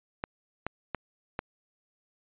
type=clicks; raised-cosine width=0.5 ms; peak=-16 dBFS; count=4; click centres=0.239 / 0.666 / 0.947 / 1.391 s; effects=resampled to 8000 Hz